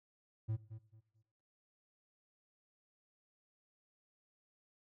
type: tone with echo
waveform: triangle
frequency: 110 Hz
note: A2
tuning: in tune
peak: -32 dBFS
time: 0.48-0.57 s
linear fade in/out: 20 ms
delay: 220 ms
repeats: 3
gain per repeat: -12 dB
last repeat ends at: 1.23 s
effects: noise-tail reverb RT60 0.8 s tail -19 dB re dry